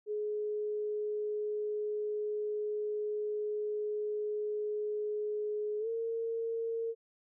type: tone with pitch glide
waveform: sine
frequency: 421.2 to 456.7 Hz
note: G#4 to A#4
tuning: +24 to -36 cents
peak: -32 dBFS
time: 0.06-6.95 s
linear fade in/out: 50 ms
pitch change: +140 cents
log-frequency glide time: 5.79-5.88 s
effects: none